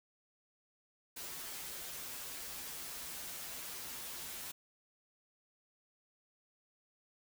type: noise with comb filter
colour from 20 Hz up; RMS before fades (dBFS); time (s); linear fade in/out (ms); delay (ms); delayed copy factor
white; -45; 1.16-4.52; 10; 9.5; -0.7
effects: none